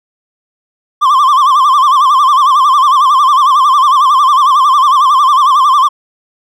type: tone with vibrato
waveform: triangle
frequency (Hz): 1108.7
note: C#6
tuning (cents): 0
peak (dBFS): -3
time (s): 1.01-5.89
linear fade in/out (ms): 20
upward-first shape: sine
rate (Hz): 11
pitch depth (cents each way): 140
effects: none